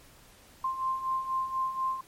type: beating tone pair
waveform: sine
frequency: 1046.5 / 1050.6 Hz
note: C6 / C6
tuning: 0 / +7 cents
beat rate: 4.1 Hz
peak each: -35 / -29 dBFS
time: 0.64-2.01 s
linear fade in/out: 5 ms
effects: pink hiss -56 dBFS RMS until 2.07 s + MP3 64 kbps